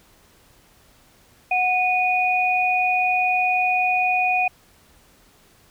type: tone pair together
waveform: sine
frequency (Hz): 734 / 2469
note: F#5 / D#7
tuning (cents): -14 / -14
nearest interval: octave + major sixth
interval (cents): 2100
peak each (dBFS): -20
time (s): 1.51-4.48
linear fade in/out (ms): 5
effects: pink hiss -55 dBFS RMS until 5.7 s